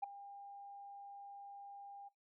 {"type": "tone with ADSR envelope", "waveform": "sine", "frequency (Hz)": 802, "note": "G5", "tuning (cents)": 39, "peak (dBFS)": -32, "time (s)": [0.02, 2.09], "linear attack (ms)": 17, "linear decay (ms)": 8, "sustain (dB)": -18, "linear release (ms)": 15, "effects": ["noise-tail reverb RT60 0.2 s tail -22 dB re dry", "tanh soft clip ceiling -32 dBFS"]}